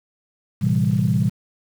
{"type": "chord", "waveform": "sine", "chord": "A minor seventh", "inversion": "none", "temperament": "equal with one note detuned", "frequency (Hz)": [112.64, 130.81, 164.81, 196], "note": ["A2", "C3", "E3", "G3"], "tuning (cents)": [41, 0, 0, 0], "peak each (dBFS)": -21, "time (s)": [0.61, 1.3], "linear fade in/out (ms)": 20, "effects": ["tanh soft clip ceiling -7 dBFS", "7-bit"]}